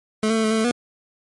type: tone with pitch steps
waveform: 25% pulse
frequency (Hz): 216.7 / 223.7 / 221.7 / 217.4 / 222.1 / 220.3 / 241.9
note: A3 / A3 / A3 / A3 / A3 / A3 / B3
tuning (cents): -26 / +29 / +13 / -21 / +16 / +2 / -36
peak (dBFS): -14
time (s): 0.23-0.713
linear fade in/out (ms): 2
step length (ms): 69
effects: MP3 48 kbps